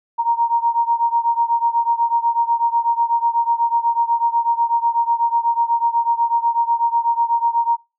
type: beating tone pair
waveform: sine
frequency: 931 / 939.1 Hz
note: A#5 / A#5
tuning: -2 / +13 cents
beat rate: 8.1 Hz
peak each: -17 / -19 dBFS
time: 0.18-7.77 s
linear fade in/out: 20 ms
effects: noise-tail reverb RT60 0.3 s tail -26 dB re dry